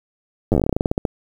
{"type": "slowing click train", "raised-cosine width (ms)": 2, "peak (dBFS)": -4, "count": 18, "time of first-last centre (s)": [0.52, 1.052], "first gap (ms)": 9, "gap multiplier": 1.14, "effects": ["7-bit"]}